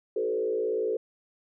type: tone with frequency modulation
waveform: sine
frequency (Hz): 440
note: A4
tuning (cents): 0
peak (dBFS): -25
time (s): 0.16-0.97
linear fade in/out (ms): 5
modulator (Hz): 57.3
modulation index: 1.1
effects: none